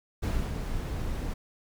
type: noise with ADSR envelope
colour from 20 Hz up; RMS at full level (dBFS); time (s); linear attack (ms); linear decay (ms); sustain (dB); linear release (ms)
brown; -27; 0.22-1.34; 17; 270; -5; 10
effects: none